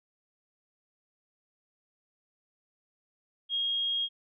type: tone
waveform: sine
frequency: 3261 Hz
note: G#7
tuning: 32 cents flat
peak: -27 dBFS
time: 3.49-4.09 s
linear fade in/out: 50 ms
effects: none